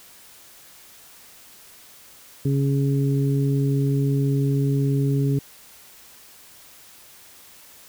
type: harmonic tone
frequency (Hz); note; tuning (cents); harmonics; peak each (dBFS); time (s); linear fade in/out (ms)
138.59; C#3; 0; 1 / 2 / 3; -19 / -25 / -29; 2.45-5.39; 5
effects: white hiss -48 dBFS RMS until 7.88 s